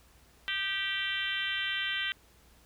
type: harmonic tone with a mistuned harmonic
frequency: 389.8 Hz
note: G4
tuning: 10 cents flat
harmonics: 3 / 4 / 5 / 6 / 7 / 8 / 9 / 10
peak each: -47 / -36 / -36 / -40 / -39 / -35 / -41 / -47 dBFS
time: 0.48-2.12 s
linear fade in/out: 0 ms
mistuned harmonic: 3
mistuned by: +55 cents
effects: added 60 Hz sine -62 dBFS peak until 2.65 s + pink hiss -62 dBFS RMS until 2.65 s